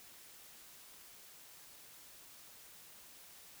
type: silence
effects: white hiss -57 dBFS RMS until 3.6 s